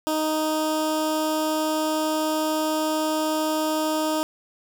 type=tone with notch filter; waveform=15% pulse; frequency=311.1 Hz; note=D#4; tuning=in tune; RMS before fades=-24 dBFS; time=0.07-4.23 s; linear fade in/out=0 ms; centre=2000 Hz; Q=1.2; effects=none